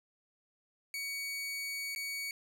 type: tone with dropouts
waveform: sawtooth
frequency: 2250 Hz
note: C#7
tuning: 25 cents sharp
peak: -33 dBFS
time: 0.94-2.31 s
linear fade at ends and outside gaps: 1 ms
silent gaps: 1.95-1.96 s
effects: none